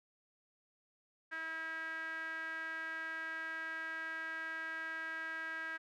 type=tone with band-pass filter; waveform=sawtooth; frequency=322.7 Hz; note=E4; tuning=37 cents flat; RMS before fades=-42 dBFS; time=1.31-5.78 s; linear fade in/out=20 ms; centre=1700 Hz; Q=9.4; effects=none